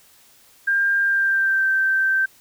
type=tone with pitch glide; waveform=sine; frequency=1599 to 1558 Hz; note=G6 to G6; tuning=+34 to -11 cents; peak=-16 dBFS; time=0.67-2.26 s; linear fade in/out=10 ms; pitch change=-45 cents; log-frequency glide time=1.01-1.68 s; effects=white hiss -53 dBFS RMS until 2.4 s